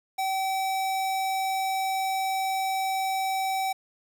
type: tone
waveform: square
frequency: 767 Hz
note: G5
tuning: 38 cents flat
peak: -26 dBFS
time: 0.18-3.73 s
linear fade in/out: 10 ms
effects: 9-bit